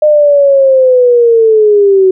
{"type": "linear sweep", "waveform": "sine", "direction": "down", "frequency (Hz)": [610, 371.9], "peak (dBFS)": -3, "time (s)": [0.02, 2.11], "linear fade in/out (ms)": 5, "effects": []}